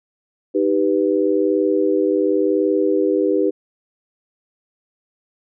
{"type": "chord", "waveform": "sine", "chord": "Eb augmented", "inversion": "none", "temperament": "equal", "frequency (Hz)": [311.1, 392, 493.9], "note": ["Eb4", "G4", "B4"], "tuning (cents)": [0, 0, 0], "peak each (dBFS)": [-19, -18, -20], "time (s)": [0.54, 3.51], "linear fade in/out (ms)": 20, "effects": []}